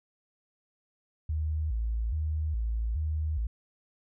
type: tone with vibrato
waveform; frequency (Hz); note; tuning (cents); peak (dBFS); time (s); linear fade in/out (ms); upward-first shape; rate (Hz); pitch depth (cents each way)
sine; 65.9; C2; +13; -27; 1.29-3.47; 5; square; 1.2; 280
effects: none